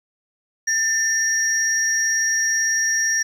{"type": "tone pair together", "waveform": "sine", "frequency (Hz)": [1791, 5686], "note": ["A6", "F8"], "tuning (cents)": [30, 30], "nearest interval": "octave + minor sixth", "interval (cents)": 2000, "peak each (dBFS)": -19, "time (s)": [0.67, 3.23], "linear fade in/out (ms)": 10, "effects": ["tanh soft clip ceiling -12 dBFS", "8-bit"]}